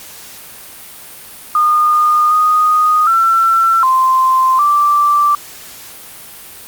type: tone with pitch steps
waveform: sine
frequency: 1221 / 1240 / 1345 / 1041 / 1172 Hz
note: D#6 / D#6 / E6 / C6 / D6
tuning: -33 / -6 / +34 / -9 / -4 cents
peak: -8 dBFS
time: 1.55-5.35 s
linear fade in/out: 2 ms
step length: 760 ms
effects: white hiss -34 dBFS RMS until 6.67 s + Opus 48 kbps